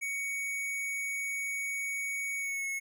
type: tone with pitch glide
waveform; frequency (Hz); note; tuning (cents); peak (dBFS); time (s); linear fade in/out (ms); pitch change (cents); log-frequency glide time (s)
square; 2237 to 2186; C#7 to C#7; +15 to -25; -33; 0.01-2.8; 20; -40; 2.38-2.67
effects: none